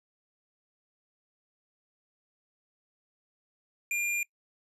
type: tone with hard clipping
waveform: sine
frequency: 2400 Hz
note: D7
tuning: 37 cents sharp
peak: -29 dBFS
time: 3.91-4.23 s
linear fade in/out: 2 ms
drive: 16 dB
effects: noise-tail reverb RT60 0.1 s tail -23 dB re dry + resampled to 32000 Hz

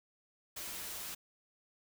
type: noise with comb filter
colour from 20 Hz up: white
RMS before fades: -43 dBFS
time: 0.56-1.15 s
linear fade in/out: 10 ms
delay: 7.6 ms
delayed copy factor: -0.6
effects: none

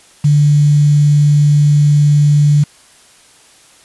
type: tone with quantisation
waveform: sine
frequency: 146.83 Hz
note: D3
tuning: in tune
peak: -6 dBFS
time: 0.24-2.64 s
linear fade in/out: 10 ms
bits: 5
effects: white hiss -45 dBFS RMS until 3.84 s + resampled to 24000 Hz

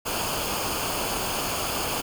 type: noise with comb filter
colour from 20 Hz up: pink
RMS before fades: -28 dBFS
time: 0.05-2.02 s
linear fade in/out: 20 ms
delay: 0.52 ms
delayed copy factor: -0.6
effects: none

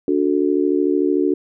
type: chord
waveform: sine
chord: D major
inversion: none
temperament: just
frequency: 293.7 / 367.1 / 440.5 Hz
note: D4 / F#4 / A4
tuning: 0 / -14 / +2 cents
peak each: -18 / -18 / -23 dBFS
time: 0.08-1.34 s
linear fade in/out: 2 ms
effects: none

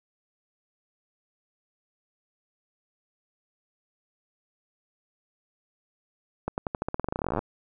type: accelerating click train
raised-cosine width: 1 ms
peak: -14 dBFS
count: 25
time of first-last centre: 6.48-7.391 s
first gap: 99 ms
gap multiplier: 0.9
effects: none

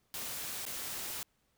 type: noise with dropouts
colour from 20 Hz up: white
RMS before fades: -40 dBFS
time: 0.14-1.23 s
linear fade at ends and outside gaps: 1 ms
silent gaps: 0.653-0.664 s
effects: pink hiss -75 dBFS RMS until 1.57 s

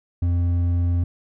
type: tone with hard clipping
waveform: sine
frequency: 87.1 Hz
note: F2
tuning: 4 cents flat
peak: -19 dBFS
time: 0.22-1.04 s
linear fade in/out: 5 ms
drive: 5 dB
effects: none

